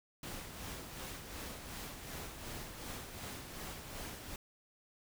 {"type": "noise with tremolo", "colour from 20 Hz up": "pink", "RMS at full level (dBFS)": -44, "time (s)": [0.23, 4.36], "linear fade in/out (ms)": 2, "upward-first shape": "sine", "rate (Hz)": 2.7, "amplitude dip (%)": 45, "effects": []}